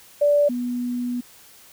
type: tone pair in turn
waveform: sine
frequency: 582 / 244.7 Hz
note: D5 / B3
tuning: -16 / -16 cents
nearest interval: octave + minor third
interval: 1500 cents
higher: first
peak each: -14 / -23 dBFS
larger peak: first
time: 0.21-0.49 / 0.49-1.21 s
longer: second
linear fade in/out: 10 ms
effects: white hiss -49 dBFS RMS until 1.72 s